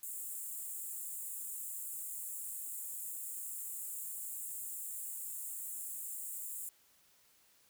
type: high-pass noise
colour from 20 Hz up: pink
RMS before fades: -43 dBFS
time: 0.03-6.69 s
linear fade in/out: 2 ms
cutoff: 7200 Hz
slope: 96 dB/octave
effects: white hiss -68 dBFS RMS until 7.69 s